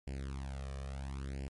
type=tone with flanger; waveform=sawtooth; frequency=67.7 Hz; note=C#2; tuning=40 cents flat; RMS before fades=-41 dBFS; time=0.07-1.48 s; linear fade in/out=0 ms; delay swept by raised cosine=0.4 to 1.7 ms; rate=0.73 Hz; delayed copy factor=+0.95; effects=MP3 48 kbps